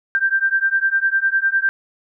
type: beating tone pair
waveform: sine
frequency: 1571 / 1580.9 Hz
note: G6 / G6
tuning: +3 / +14 cents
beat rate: 9.9 Hz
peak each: -18 dBFS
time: 0.15-1.69 s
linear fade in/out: 0 ms
effects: none